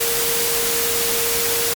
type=tone in noise; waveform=sine; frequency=466.2 Hz; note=A#4; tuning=in tune; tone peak=-25 dBFS; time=0-1.74 s; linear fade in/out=10 ms; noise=white; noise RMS=-20 dBFS; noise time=0-1.74 s; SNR=-8 dB; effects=MP3 96 kbps